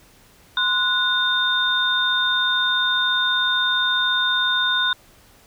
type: tone cluster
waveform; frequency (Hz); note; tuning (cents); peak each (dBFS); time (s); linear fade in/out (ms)
sine; 1033 / 1468 / 3637; C6 / F#6 / A#7; -22 / -14 / -43; -26 / -21 / -20; 0.57-4.93; 2
effects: pink hiss -52 dBFS RMS until 5.46 s